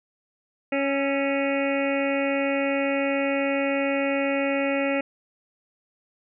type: harmonic tone with a mistuned harmonic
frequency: 277.2 Hz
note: C#4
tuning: in tune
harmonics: 1 / 2 / 3 / 5 / 6 / 7 / 8 / 9 / 10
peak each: -26 / -25 / -35 / -36 / -42 / -34 / -34 / -33 / -38 dBFS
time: 0.72-5.01 s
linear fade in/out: 5 ms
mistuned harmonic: 5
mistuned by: -41 cents
effects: none